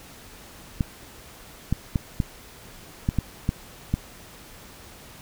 clicks, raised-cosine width 5 ms, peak -9 dBFS, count 8, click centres 0.808 / 1.726 / 1.958 / 2.202 / 3.089 / 3.187 / 3.491 / 3.94 s, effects pink hiss -46 dBFS RMS until 5.21 s

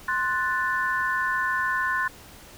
sine chord, F# diminished, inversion second, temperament equal, 1046.5 / 1480 / 1760 Hz, C6 / F#6 / A6, 0 / 0 / 0 cents, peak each -27 dBFS, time 0.08-2.08 s, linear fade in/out 5 ms, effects pink hiss -47 dBFS RMS until 2.57 s

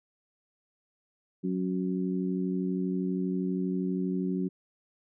harmonic tone, 92.5 Hz, F#2, in tune, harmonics 2 / 3 / 4, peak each -29 / -33 / -35 dBFS, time 1.43-4.49 s, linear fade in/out 20 ms, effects none

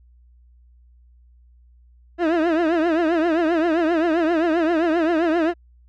30% pulse tone with vibrato, 329.6 Hz, E4, in tune, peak -14 dBFS, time 2.18-5.54 s, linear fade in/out 50 ms, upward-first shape triangle, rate 7.6 Hz, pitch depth 140 cents each way, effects added 60 Hz sine -49 dBFS peak until 5.88 s + low-pass 2000 Hz 12 dB/octave

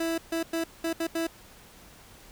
30% pulse tone bursts at uneven times, 329.6 Hz, E4, in tune, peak -24 dBFS, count 6, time 0-0.18 / 0.32-0.43 / 0.53-0.64 / 0.84-0.93 / 1-1.07 / 1.15-1.27 s, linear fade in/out 5 ms, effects pink hiss -52 dBFS RMS until 2.31 s

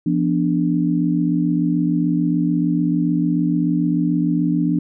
sine chord, B diminished, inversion second, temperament equal with one note detuned, 170.72 / 246.9 / 293.7 Hz, F3 / B3 / D4, -39 / 0 / 0 cents, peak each -19 / -22 / -19 dBFS, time 0.06-4.79 s, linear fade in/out 5 ms, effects none

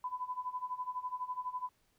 sine tone with tremolo, 1002 Hz, B5, 25 cents sharp, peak -33 dBFS, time 0.04-1.69 s, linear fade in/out 2 ms, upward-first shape sine, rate 12 Hz, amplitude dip 85%, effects pink hiss -74 dBFS RMS until 1.98 s

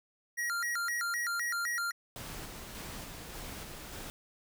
square tone with vibrato, 1627 Hz, G#6, 36 cents flat, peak -32 dBFS, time 0.37-1.92 s, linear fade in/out 20 ms, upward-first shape square, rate 3.9 Hz, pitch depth 270 cents each way
pink noise with tremolo, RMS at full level -43 dBFS, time 2.16-4.1 s, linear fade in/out 0 ms, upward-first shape square, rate 1.7 Hz, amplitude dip 25%
effects none

